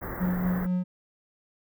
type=band-stop noise; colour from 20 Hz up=pink; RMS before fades=-35 dBFS; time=0.01-0.67 s; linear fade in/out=20 ms; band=2000 to 14000 Hz; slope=96 dB/octave
type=tone with tremolo; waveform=triangle; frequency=181.1 Hz; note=F#3; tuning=37 cents flat; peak=-21 dBFS; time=0.2-0.84 s; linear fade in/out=20 ms; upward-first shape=sine; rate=4.2 Hz; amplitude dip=40%
effects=none